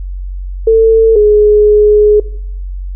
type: tone pair in turn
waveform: sine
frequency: 447.7 / 419.6 Hz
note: A4 / G#4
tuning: +30 / +18 cents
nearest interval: minor second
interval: 112 cents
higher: first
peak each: -3 dBFS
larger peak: neither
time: 0.67-1.16 / 1.16-2.2 s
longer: second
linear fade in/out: 5 ms
effects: noise-tail reverb RT60 0.7 s tail -21 dB re dry + added 46 Hz sine -18 dBFS peak until 2.95 s